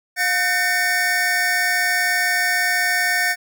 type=tone cluster; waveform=square; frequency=713 / 1518 / 1811 / 2238 Hz; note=F5 / F#6 / A6 / C#7; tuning=+36 / +44 / +49 / +16 cents; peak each=-27 / -25 / -20 / -26 dBFS; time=0.16-3.36 s; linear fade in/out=50 ms; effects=none